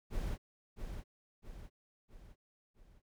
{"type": "noise with echo", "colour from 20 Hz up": "brown", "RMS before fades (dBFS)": -37, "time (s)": [0.1, 0.38], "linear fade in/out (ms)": 50, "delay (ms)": 660, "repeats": 4, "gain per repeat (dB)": -6, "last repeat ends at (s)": 3.02, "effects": []}